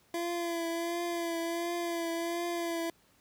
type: tone with vibrato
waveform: 25% pulse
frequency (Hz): 339.4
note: F4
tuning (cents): -49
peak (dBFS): -28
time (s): 0.14-2.9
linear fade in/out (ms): 2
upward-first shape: triangle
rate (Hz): 1.4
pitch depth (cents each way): 36
effects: pink hiss -66 dBFS RMS until 3.2 s + high-pass 60 Hz 12 dB/octave